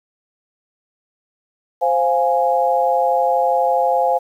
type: chord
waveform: sine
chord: F minor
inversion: second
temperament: equal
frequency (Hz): 523.3 / 698.5 / 830.6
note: C5 / F5 / Ab5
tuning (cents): 0 / 0 / 0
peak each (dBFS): -18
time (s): 1.81-4.19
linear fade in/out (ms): 20
effects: 8-bit